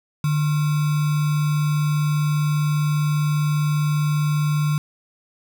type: tone with sample-and-hold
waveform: sine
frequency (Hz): 150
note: D3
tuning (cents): +37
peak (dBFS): -17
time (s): 0.24-4.78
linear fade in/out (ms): 2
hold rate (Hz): 1225
effects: none